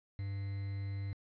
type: tone with quantisation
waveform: triangle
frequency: 99 Hz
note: G2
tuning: 18 cents sharp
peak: -34 dBFS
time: 0.19-1.13 s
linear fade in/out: 0 ms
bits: 9
effects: resampled to 11025 Hz